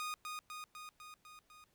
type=tone with echo; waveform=sawtooth; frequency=1235 Hz; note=D#6; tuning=13 cents flat; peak=-35 dBFS; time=0-0.14 s; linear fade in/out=0 ms; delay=250 ms; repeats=6; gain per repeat=-3 dB; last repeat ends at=1.64 s; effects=pink hiss -75 dBFS RMS until 1.74 s